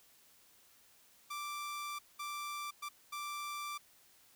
sawtooth tone bursts at uneven times, 1174.7 Hz, D6, in tune, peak -36 dBFS, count 4, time 1.3-1.99 / 2.19-2.71 / 2.82-2.89 / 3.12-3.78 s, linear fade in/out 10 ms, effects white hiss -65 dBFS RMS until 4.35 s

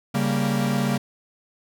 45% pulse chord, G diminished, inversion second, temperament equal, 138.59 / 196 / 233.1 Hz, Db3 / G3 / Bb3, 0 / 0 / 0 cents, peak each -25 dBFS, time 0.14-0.98 s, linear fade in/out 10 ms, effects none

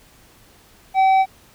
sine tone with tanh clipping, 766 Hz, G5, 40 cents flat, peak -13 dBFS, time 0.94-1.26 s, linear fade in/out 50 ms, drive 7 dB, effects pink hiss -51 dBFS RMS until 1.54 s

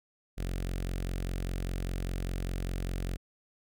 sawtooth tone with notch filter, 45 Hz, F#1, 47 cents flat, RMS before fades -34 dBFS, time 0.37-3.17 s, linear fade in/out 20 ms, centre 960 Hz, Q 1.3, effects none

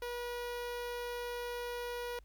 sawtooth tone with notch filter, 483.2 Hz, B4, 38 cents flat, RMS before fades -40 dBFS, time 0.02-2.19 s, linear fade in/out 2 ms, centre 7700 Hz, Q 1.5, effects added 50 Hz sine -55 dBFS peak until 2.24 s + pink hiss -75 dBFS RMS until 2.24 s

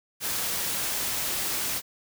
white noise, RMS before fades -29 dBFS, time 0.2-1.82 s, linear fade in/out 50 ms, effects none

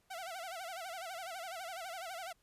sawtooth tone with vibrato, 713 Hz, F5, 36 cents sharp, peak -38 dBFS, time 0.1-2.33 s, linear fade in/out 10 ms, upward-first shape sine, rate 12 Hz, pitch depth 150 cents each way, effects pink hiss -74 dBFS RMS until 2.42 s + resampled to 32000 Hz

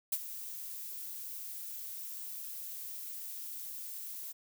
violet noise with ADSR envelope, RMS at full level -30 dBFS, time 0.12-4.33 s, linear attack 7 ms, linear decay 49 ms, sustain -13 dB, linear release 20 ms, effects none

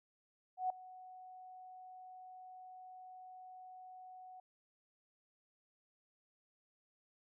sine tone with ADSR envelope, 741 Hz, F#5, 2 cents sharp, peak -31 dBFS, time 0.57-4.4 s, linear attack 130 ms, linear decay 3 ms, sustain -20 dB, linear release 4 ms, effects none

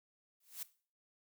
blue noise with exponential growth, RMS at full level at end -39 dBFS, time 0.4-0.63 s, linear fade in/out 5 ms, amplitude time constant 49 ms, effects noise-tail reverb RT60 0.4 s tail -17 dB re dry

